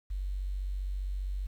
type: tone with quantisation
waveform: sine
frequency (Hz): 47.55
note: F#1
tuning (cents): +48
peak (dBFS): -31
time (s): 0.1-1.47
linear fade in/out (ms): 10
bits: 10
effects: none